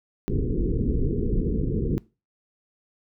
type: low-pass noise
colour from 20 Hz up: pink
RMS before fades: -24 dBFS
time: 0.28-1.98 s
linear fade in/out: 0 ms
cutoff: 470 Hz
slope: 96 dB/octave
effects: noise-tail reverb RT60 0.3 s tail -22 dB re dry